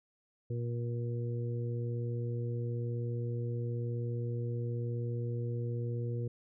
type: harmonic tone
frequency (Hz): 119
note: A#2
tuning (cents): +36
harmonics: 1 / 2 / 3 / 4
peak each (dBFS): -33 / -46 / -44 / -43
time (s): 0.5-6.28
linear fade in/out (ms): 5
effects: none